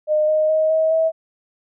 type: tone with pitch steps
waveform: sine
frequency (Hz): 611 / 619.5 / 628.2 / 636.9 / 645.8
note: D#5 / D#5 / D#5 / D#5 / E5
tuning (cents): -32 / -8 / +16 / +40 / -36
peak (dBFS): -14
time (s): 0.07-1.12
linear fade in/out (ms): 50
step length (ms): 210
effects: none